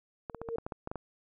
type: clicks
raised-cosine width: 1 ms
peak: -23 dBFS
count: 10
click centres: 0.298 / 0.347 / 0.416 / 0.488 / 0.584 / 0.665 / 0.722 / 0.874 / 0.915 / 0.957 s
type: tone with exponential growth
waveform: sine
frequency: 460.1 Hz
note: A#4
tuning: 23 cents flat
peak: -29 dBFS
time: 0.3-0.56 s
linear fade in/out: 2 ms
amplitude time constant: 55 ms
effects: none